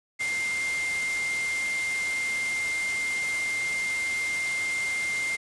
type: tone in noise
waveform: sine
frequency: 2103 Hz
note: C7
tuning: 8 cents sharp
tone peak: -26 dBFS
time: 0.19-5.37 s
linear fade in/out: 20 ms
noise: white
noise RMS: -35 dBFS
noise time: 0.19-5.37 s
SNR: +6 dB
effects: resampled to 22050 Hz